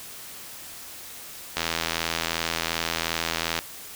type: click train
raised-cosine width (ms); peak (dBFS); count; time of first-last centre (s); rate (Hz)
0.2; -7; 168; 1.57-3.589; 82.7
effects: white hiss -41 dBFS RMS until 3.95 s

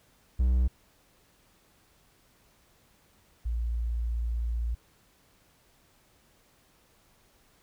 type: tone pair in turn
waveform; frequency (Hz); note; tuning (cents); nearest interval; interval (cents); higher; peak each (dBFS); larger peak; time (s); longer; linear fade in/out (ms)
triangle / sine; 62.3 / 57.85; B1 / A#1; +16 / -13; minor second; 129; first; -19 / -27; first; 0.39-0.68 / 3.45-4.75; second; 10
effects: pink hiss -64 dBFS RMS until 7.62 s

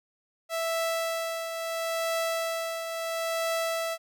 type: tone with tremolo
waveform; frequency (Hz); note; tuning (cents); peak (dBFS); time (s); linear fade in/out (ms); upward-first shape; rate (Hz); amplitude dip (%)
sawtooth; 659.3; E5; 0; -22; 0.49-3.98; 50; triangle; 0.74; 55
effects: none

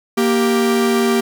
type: tone pair together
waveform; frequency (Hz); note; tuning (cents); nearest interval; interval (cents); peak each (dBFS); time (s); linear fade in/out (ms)
45% pulse; 233.7 / 392; A#3 / G4; +5 / 0; major sixth; 895; -16; 0.17-1.21; 10
effects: none

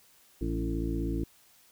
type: harmonic tone with a mistuned harmonic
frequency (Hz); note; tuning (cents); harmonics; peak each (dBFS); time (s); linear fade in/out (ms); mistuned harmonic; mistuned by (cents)
55.9; A1; +28; 1 / 2 / 3 / 4 / 5 / 6 / 8; -32 / -39 / -38 / -44 / -35 / -35 / -44; 0.41-1.24; 5; 4; -18
effects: white hiss -61 dBFS RMS until 1.71 s

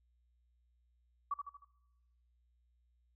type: tone with echo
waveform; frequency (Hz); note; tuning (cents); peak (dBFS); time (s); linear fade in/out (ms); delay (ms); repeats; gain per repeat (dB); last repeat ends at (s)
sine; 1140; C#6; +48; -32; 1.31-1.34; 5; 77; 4; -6; 1.648
effects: noise-tail reverb RT60 1.0 s tail -20 dB re dry + added 60 Hz sine -70 dBFS peak until 3.15 s

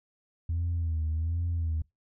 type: tone with vibrato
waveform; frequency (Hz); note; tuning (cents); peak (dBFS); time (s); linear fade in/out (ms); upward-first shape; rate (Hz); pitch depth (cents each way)
sine; 82; E2; -9; -25; 0.49-1.82; 5; sine; 1.3; 78
effects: noise-tail reverb RT60 0.2 s tail -26 dB re dry + tanh soft clip ceiling -24 dBFS

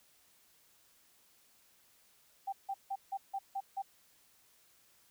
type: tone bursts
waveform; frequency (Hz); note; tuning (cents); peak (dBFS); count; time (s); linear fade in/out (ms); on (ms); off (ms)
sine; 784; G5; 0; -34; 7; 2.47-3.822; 10; 56; 160
effects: white hiss -67 dBFS RMS until 5.1 s

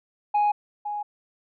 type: tone with echo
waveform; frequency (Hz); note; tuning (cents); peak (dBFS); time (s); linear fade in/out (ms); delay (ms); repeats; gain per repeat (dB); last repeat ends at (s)
sine; 830.6; G#5; 0; -16; 0.34-0.52; 10; 510; 1; -11; 1.03
effects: tanh soft clip ceiling -17 dBFS

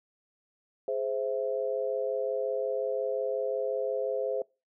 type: chord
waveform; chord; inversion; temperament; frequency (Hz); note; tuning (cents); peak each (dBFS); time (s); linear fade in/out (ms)
sine; Ab augmented; none; equal with one note detuned; 417.7 / 523.3 / 659.3; Ab4 / C5 / E5; +10 / 0 / 0; -33 / -30 / -35; 0.88-4.42; 2
effects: noise-tail reverb RT60 0.3 s tail -26 dB re dry

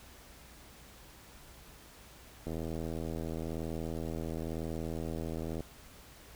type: click train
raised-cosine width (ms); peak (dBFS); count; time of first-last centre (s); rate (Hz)
2; -25; 255; 2.47-5.606; 81
effects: added 60 Hz sine -59 dBFS peak until 6.35 s + pink hiss -55 dBFS RMS until 6.35 s

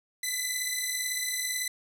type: beating tone pair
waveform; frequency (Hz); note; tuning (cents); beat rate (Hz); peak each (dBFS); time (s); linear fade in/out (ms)
10% pulse; 1996 / 2014; B6 / B6; +18 / +33; 18; -23; 0.23-1.68; 5
effects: none

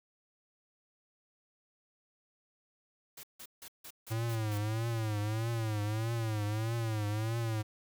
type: noise bursts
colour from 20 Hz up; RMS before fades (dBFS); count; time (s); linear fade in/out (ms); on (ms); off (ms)
white; -48; 7; 3.17-4.578; 5; 64; 160
type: tone with vibrato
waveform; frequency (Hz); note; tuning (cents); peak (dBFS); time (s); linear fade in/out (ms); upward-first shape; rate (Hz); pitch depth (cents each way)
square; 110; A2; 0; -32; 4.1-7.63; 20; triangle; 1.6; 120
effects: none

